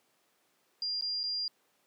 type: tone with dropouts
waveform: sine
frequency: 4800 Hz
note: D8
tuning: 37 cents sharp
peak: -31 dBFS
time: 0.82-1.48 s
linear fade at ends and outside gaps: 2 ms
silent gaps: 1.011-1.022 / 1.233-1.237 s
effects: pink hiss -71 dBFS RMS until 1.86 s + high-pass 300 Hz 12 dB/octave